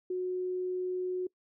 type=tone; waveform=sine; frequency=365.9 Hz; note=F#4; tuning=19 cents flat; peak=-30 dBFS; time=0.1-1.27 s; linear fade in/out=5 ms; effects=noise-tail reverb RT60 0.1 s tail -23 dB re dry